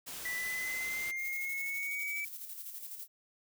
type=noise; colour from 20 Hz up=white; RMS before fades=-43 dBFS; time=0.06-1.12 s; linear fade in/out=20 ms
type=exponential sweep; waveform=triangle; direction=up; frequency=1967 to 2304 Hz; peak=-33 dBFS; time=0.25-2.25 s; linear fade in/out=5 ms
type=noise with tremolo; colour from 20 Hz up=violet; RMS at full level=-43 dBFS; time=1.16-3.08 s; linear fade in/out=50 ms; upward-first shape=square; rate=12 Hz; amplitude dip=45%
effects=none